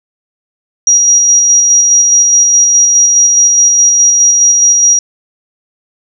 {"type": "tone with tremolo", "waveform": "sine", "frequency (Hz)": 5740, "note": "F8", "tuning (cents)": 47, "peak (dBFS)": -3, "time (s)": [0.87, 4.99], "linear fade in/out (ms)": 2, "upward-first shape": "square", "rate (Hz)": 4.8, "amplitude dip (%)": 25, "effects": []}